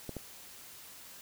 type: clicks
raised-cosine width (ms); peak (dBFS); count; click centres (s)
2; -25; 2; 0.093 / 0.167
effects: white hiss -51 dBFS RMS until 1.21 s